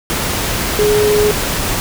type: tone in noise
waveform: sine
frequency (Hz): 419.7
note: G#4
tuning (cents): +18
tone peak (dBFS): -10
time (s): 0.79-1.31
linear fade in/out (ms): 0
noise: pink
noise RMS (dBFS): -18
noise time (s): 0.1-1.8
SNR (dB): +5
effects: none